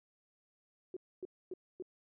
sine tone bursts, 367.7 Hz, F#4, 11 cents flat, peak -39 dBFS, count 4, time 0.94-1.824 s, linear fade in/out 2 ms, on 26 ms, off 260 ms, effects none

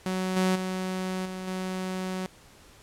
sawtooth tone with level steps, 186.2 Hz, F#3, 11 cents sharp, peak -23 / -18 / -25 / -30 / -26 dBFS, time 0.06-2.26 s, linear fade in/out 0 ms, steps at 0.36 / 0.55 / 1.25 / 1.47 s, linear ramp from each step 10 ms, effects pink hiss -54 dBFS RMS until 2.82 s + low-pass 11000 Hz 12 dB/octave

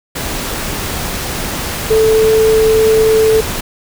sine tone in noise, 440 Hz, A4, in tune, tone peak -7 dBFS, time 1.9-3.41 s, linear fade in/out 10 ms, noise pink, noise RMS -20 dBFS, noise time 0.15-3.61 s, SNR +10 dB, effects none

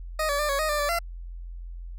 20% pulse tone with pitch steps, 623 / 572 / 596 / 557 / 623 / 594 / 581 / 682 Hz, D#5 / D5 / D5 / C#5 / D#5 / D5 / D5 / F5, +2 / -46 / +25 / +8 / +2 / +20 / -19 / -41 cents, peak -19 dBFS, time 0.19-0.99 s, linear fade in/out 5 ms, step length 100 ms, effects added 43 Hz sine -35 dBFS peak until 1.98 s

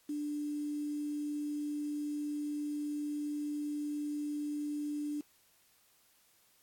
sine tone with quantisation, 294.9 Hz, D4, 7 cents sharp, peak -34 dBFS, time 0.09-5.21 s, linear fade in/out 5 ms, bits 9, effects white hiss -68 dBFS RMS until 6.62 s + AAC 64 kbps

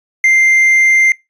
triangle tone, 2093 Hz, C7, in tune, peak -5 dBFS, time 0.24-1.12 s, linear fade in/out 2 ms, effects noise-tail reverb RT60 0.2 s tail -21 dB re dry + resampled to 22050 Hz

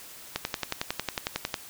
click train, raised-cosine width 0.2 ms, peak -10 dBFS, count 14, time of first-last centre 0.36-1.542 s, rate 11 Hz, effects white hiss -46 dBFS RMS until 1.69 s

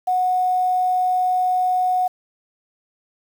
sine tone with quantisation, 734 Hz, F#5, 14 cents flat, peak -16 dBFS, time 0.07-2.08 s, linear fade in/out 10 ms, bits 7, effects none

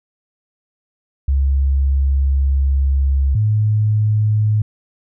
sine tone pair in turn, 68.3 / 106.88 Hz, C#2 / A2, -25 / -50 cents, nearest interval minor sixth, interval 775 cents, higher second, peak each -12 dBFS, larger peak neither, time 1.28-3.35 / 3.35-4.62 s, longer first, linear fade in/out 5 ms, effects none

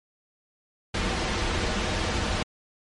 pink noise with comb filter, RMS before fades -26 dBFS, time 0.94-2.43 s, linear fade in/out 5 ms, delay 7.2 ms, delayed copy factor -0.5, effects low-pass 5000 Hz 12 dB/octave + MP3 48 kbps

